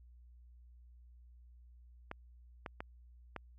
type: clicks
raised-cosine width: 0.5 ms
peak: -26 dBFS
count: 4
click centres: 2.114 / 2.662 / 2.805 / 3.363 s
effects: added 60 Hz sine -56 dBFS peak until 3.58 s